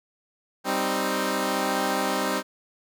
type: chord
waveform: 10% pulse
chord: C minor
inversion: second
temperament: equal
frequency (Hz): 196 / 261.6 / 311.1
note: G3 / C4 / Eb4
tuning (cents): 0 / 0 / 0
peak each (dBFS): -20 / -19 / -21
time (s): 0.64-2.43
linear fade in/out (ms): 50
effects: none